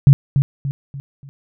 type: tone with echo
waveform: sine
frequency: 138.59 Hz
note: C#3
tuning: in tune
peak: -3 dBFS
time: 0.07-0.13 s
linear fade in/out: 0 ms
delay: 290 ms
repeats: 4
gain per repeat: -8 dB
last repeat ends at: 1.29 s
effects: none